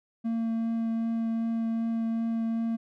triangle tone with vibrato, 227.6 Hz, A#3, 41 cents flat, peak -24 dBFS, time 0.24-2.77 s, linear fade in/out 20 ms, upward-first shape triangle, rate 2.6 Hz, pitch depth 10 cents each way, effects none

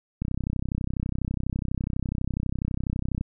click train, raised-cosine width 5 ms, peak -15 dBFS, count 97, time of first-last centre 0.22-3.211 s, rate 32.1 Hz, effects none

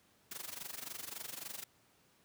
white noise with amplitude modulation, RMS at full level -42 dBFS, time 0.31-1.64 s, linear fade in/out 5 ms, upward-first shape sine, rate 23.6 Hz, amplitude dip 85%, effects pink hiss -69 dBFS RMS until 2.24 s + high-pass 100 Hz 12 dB/octave

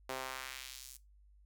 sawtooth tone with high-pass filter sweep, 130.81 Hz, C3, in tune, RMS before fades -45 dBFS, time 0.09-0.97 s, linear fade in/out 5 ms, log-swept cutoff 500 to 8100 Hz, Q 1, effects noise-tail reverb RT60 0.2 s tail -17 dB re dry + added 50 Hz sine -60 dBFS peak until 1.45 s

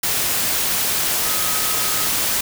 sine tone in noise, 1266 Hz, D#6, 30 cents sharp, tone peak -31 dBFS, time 1.25-2.07 s, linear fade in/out 5 ms, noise white, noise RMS -20 dBFS, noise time 0.03-2.41 s, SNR -14 dB, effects none

